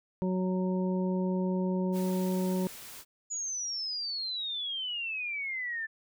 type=harmonic tone; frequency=185 Hz; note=F#3; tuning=in tune; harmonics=1 / 2 / 3 / 5; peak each=-28 / -34 / -38 / -42 dBFS; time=0.22-2.67 s; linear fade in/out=0 ms
type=noise; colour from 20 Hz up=white; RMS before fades=-46 dBFS; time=1.92-3.05 s; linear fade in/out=50 ms
type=exponential sweep; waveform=sine; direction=down; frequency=6940 to 1752 Hz; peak=-32 dBFS; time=3.3-5.87 s; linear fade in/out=20 ms
effects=none